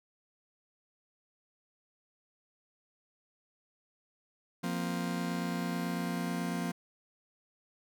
40% pulse chord, F suspended fourth, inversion none, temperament just, 174.61 / 232.8 / 261.9 Hz, F3 / Bb3 / C4, 0 / -2 / +2 cents, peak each -34 / -37 / -38 dBFS, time 4.63-6.72 s, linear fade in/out 10 ms, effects none

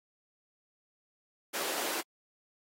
pink high-pass noise, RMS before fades -35 dBFS, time 1.53-2.02 s, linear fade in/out 20 ms, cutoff 320 Hz, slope 24 dB/octave, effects AAC 48 kbps

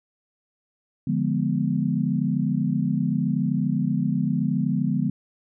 sine chord, D diminished seventh, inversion none, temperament equal, 146.83 / 174.61 / 207.7 / 246.9 Hz, D3 / F3 / Ab3 / Cb4, 0 / 0 / 0 / 0 cents, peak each -26 dBFS, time 1.07-5.1 s, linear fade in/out 5 ms, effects none

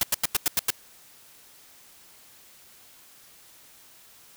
white noise bursts, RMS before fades -22 dBFS, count 7, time 0.01-0.704 s, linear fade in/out 2 ms, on 22 ms, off 90 ms, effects white hiss -53 dBFS RMS until 4.36 s

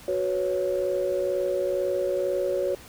sine chord, F# suspended fourth, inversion none, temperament equal with one note detuned, 370 / 493.9 / 556 Hz, F#4 / B4 / C#5, 0 / 0 / +5 cents, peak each -27 / -30 / -25 dBFS, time 0.08-2.75 s, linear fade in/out 2 ms, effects tanh soft clip ceiling -15 dBFS + pink hiss -47 dBFS RMS until 2.88 s

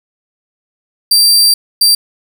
sawtooth tone bursts at uneven times, 4699 Hz, D8, in tune, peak -3 dBFS, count 2, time 1.11-1.54 / 1.81-1.95 s, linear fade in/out 5 ms, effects none

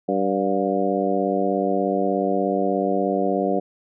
harmonic tone with a mistuned harmonic, 96.7 Hz, G2, 23 cents flat, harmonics 2 / 3 / 4 / 5 / 6 / 7, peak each -26 / -26 / -26 / -26 / -26 / -26 dBFS, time 0.08-3.6 s, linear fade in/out 10 ms, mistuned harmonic 7, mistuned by +79 cents, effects none

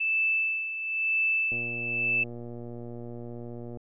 sine tone with tremolo, 2637 Hz, E7, in tune, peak -22 dBFS, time 0-2.24 s, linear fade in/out 10 ms, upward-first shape sine, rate 1 Hz, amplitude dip 65%
click train, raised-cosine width 2 ms, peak -28 dBFS, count 269, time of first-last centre 1.52-3.772 s, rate 119 Hz
effects none

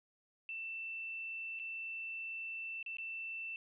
sine tone with dropouts, 2671 Hz, E7, 22 cents sharp, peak -40 dBFS, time 0.49-3.56 s, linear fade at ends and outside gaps 1 ms, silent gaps 1.591-1.597 / 2.828-2.862 / 2.969-2.984 s, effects none

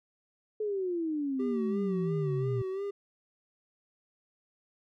sine exponential sweep, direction down, 434.9 to 116.54 Hz, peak -29 dBFS, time 0.6-2.62 s, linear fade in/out 5 ms
triangle tone with vibrato, 389.4 Hz, G4, 12 cents flat, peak -30 dBFS, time 1.39-2.91 s, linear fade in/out 10 ms, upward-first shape sine, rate 2.9 Hz, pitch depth 61 cents each way
effects none

